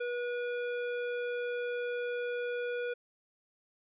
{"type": "tone with band-pass filter", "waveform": "square", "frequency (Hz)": 485.1, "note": "B4", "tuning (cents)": -31, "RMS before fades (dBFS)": -35, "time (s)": [0, 2.94], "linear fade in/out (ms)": 10, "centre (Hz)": 1100, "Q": 0.53, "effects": ["resampled to 8000 Hz"]}